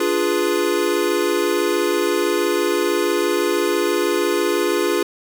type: chord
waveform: square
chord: D diminished seventh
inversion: none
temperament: equal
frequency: 293.7 / 349.2 / 415.3 / 493.9 Hz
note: D4 / F4 / Ab4 / Cb5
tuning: 0 / 0 / 0 / 0 cents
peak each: -27 / -21 / -22 / -26 dBFS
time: 0-5.03 s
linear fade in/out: 5 ms
effects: none

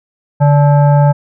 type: tone with frequency modulation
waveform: sine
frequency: 144.5 Hz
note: D3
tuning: 28 cents flat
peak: -5 dBFS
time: 0.4-1.13 s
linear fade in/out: 20 ms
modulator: 725 Hz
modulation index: 0.64
effects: none

